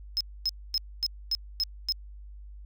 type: tone bursts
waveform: triangle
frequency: 5150 Hz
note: E8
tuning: 41 cents flat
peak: -23 dBFS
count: 7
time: 0.17-1.922 s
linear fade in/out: 0 ms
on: 36 ms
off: 250 ms
effects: added 50 Hz sine -42 dBFS peak until 2.65 s